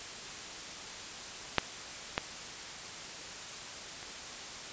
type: clicks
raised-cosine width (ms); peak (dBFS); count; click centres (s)
0.3; -7 / -12 / -28; 3; 1.583 / 2.179 / 4.029
effects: white hiss -43 dBFS RMS until 4.72 s + resampled to 16000 Hz